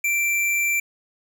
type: tone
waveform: square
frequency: 2349 Hz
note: D7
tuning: in tune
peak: -20 dBFS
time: 0.04-0.8 s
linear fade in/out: 5 ms
effects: none